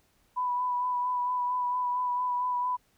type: tone with vibrato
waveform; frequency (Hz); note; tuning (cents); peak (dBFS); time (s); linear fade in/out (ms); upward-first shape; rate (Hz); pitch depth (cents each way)
sine; 990; B5; +4; -26; 0.36-2.77; 20; sine; 4.4; 20
effects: pink hiss -68 dBFS RMS until 2.97 s